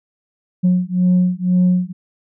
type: beating tone pair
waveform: sine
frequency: 180 / 182 Hz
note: F#3 / F#3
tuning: -47 / -28 cents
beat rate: 2 Hz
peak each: -14 dBFS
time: 0.63-1.93 s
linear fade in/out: 20 ms
effects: tanh soft clip ceiling -8 dBFS